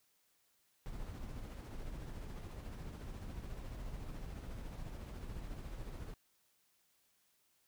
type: noise with tremolo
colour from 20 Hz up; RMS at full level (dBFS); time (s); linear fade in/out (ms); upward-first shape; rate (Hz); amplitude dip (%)
brown; -44; 0.86-6.14; 0; sine; 14; 35
effects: white hiss -75 dBFS RMS until 7.67 s